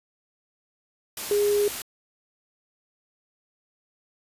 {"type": "tone in noise", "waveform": "sine", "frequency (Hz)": 410.8, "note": "G#4", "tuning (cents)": -19, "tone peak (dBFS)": -19, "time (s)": [1.31, 1.68], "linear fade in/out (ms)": 2, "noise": "white", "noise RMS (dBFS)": -33, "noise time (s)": [1.17, 1.82], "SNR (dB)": 11, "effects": ["resampled to 32000 Hz"]}